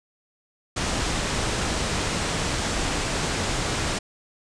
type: low-pass noise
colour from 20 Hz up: pink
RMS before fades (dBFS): -26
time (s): 0.76-3.99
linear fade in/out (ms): 10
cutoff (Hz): 8900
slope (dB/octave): 48
effects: none